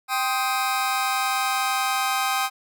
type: chord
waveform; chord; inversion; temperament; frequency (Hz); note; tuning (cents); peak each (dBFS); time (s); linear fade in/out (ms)
sawtooth; C minor; second; just; 784.9 / 1046.5 / 1255.8; G5 / C6 / Eb6; +2 / 0 / +16; -21 / -25 / -22; 0.08-2.5; 50
effects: none